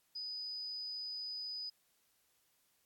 sine tone, 4978 Hz, D#8, in tune, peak -40 dBFS, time 0.15-1.7 s, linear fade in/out 10 ms, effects white hiss -75 dBFS RMS until 2.85 s + AAC 64 kbps

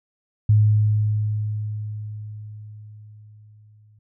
sine tone with exponential decay, 106.2 Hz, G#2, 39 cents sharp, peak -11 dBFS, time 0.49-3.99 s, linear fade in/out 5 ms, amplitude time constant 760 ms, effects none

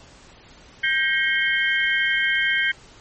sine tone cluster, 1589 / 1895 / 2165 / 3132 Hz, G6 / A#6 / C#7 / G7, +23 / +28 / -41 / -2 cents, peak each -22 / -24 / -23 / -27 dBFS, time 0.83-2.72 s, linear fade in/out 10 ms, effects pink hiss -48 dBFS RMS until 3 s + MP3 32 kbps

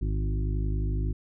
harmonic tone with a mistuned harmonic, 51.91 Hz, G#1, in tune, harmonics 1 / 2 / 3 / 5 / 6 / 7, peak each -26 / -32 / -36 / -40 / -42 / -43 dBFS, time 0.01-1.13 s, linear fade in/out 10 ms, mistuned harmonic 1, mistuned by +55 cents, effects none

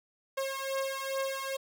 sawtooth beating tone pair, 538 / 540.4 Hz, C5 / C#5, +48 / -44 cents, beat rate 2.4 Hz, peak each -31 dBFS, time 0.37-1.57 s, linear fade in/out 10 ms, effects none

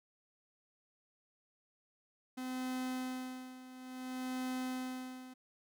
45% pulse tone with tremolo, 256 Hz, C4, 38 cents flat, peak -36 dBFS, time 2.37-5.34 s, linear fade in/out 10 ms, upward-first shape sine, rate 0.58 Hz, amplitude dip 80%, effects none

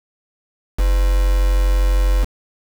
sine tone with quantisation, 46.25 Hz, F#1, in tune, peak -12 dBFS, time 0.78-2.25 s, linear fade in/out 20 ms, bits 4, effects none

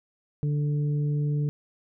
harmonic tone, 146.83 Hz, D3, in tune, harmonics 1 / 2 / 3, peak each -23 / -38 / -39 dBFS, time 0.43-1.49 s, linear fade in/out 0 ms, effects none

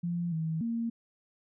sine tone with pitch steps, 172.6 / 160.6 / 231.1 Hz, F3 / E3 / A#3, -20 / -45 / -15 cents, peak -29 dBFS, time 0.03-0.9 s, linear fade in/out 10 ms, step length 290 ms, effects none

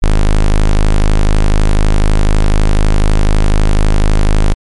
square tone, 26 Hz, G#0, 3 cents sharp, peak -6 dBFS, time 0.02-4.54 s, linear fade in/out 10 ms, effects MP3 48 kbps

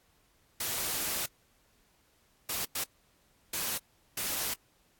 white noise bursts at uneven times, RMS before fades -33 dBFS, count 5, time 0.6-1.26 / 2.49-2.65 / 2.75-2.84 / 3.53-3.78 / 4.17-4.54 s, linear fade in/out 5 ms, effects pink hiss -68 dBFS RMS until 4.99 s + AAC 64 kbps

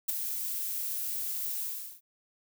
violet noise with ADSR envelope, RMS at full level -26 dBFS, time 0.08-2.01 s, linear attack 13 ms, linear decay 14 ms, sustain -8 dB, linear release 400 ms, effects none

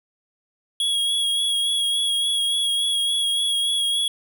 square tone with vibrato, 3322 Hz, G#7, in tune, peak -20 dBFS, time 0.8-4.08 s, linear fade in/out 2 ms, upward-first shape sine, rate 3.5 Hz, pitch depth 24 cents each way, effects none

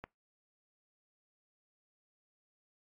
click, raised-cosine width 0.5 ms, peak -27 dBFS, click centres 0.04 s, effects noise-tail reverb RT60 0.2 s tail -23 dB re dry + AAC 64 kbps

